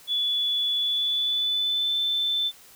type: tone with pitch glide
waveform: sine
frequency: 3430 to 3533 Hz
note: A7 to A7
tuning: -45 to +6 cents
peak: -22 dBFS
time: 0.07-2.52 s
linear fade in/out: 50 ms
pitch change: +51 cents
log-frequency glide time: 0.78-1.97 s
effects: white hiss -51 dBFS RMS until 2.75 s